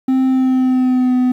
triangle tone with pitch glide, 261.6 to 251.8 Hz, C4 to B3, 0 to +34 cents, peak -9 dBFS, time 0.08-1.32 s, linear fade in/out 5 ms, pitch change -66 cents, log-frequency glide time 0.26-1.14 s, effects 8-bit

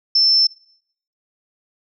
sine tone, 5320 Hz, E8, 15 cents sharp, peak -11 dBFS, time 0.15-0.47 s, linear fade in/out 5 ms, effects noise-tail reverb RT60 0.7 s tail -24 dB re dry

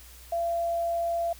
sine tone, 680 Hz, F5, 46 cents flat, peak -25 dBFS, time 0.32-1.33 s, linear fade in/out 5 ms, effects added 60 Hz sine -49 dBFS peak until 1.39 s + white hiss -51 dBFS RMS until 1.39 s

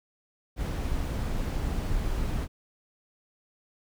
brown noise, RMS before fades -29 dBFS, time 0.56-2.48 s, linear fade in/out 50 ms, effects none

